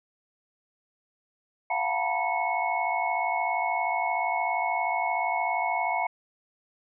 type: tone cluster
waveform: sine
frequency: 688 / 741 / 891 / 968 / 2196 Hz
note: F5 / F#5 / A5 / B5 / C#7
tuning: -26 / +2 / +22 / -35 / -17 cents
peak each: -31 dBFS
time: 1.7-6.07 s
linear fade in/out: 5 ms
effects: none